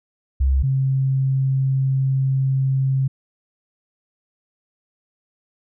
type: tone pair in turn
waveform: sine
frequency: 66.9 / 133.8 Hz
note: C2 / C3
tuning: +39 / +39 cents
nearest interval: octave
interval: 1200 cents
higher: second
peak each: -14 / -16 dBFS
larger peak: first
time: 0.4-0.63 / 0.63-3.08 s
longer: second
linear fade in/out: 10 ms
effects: none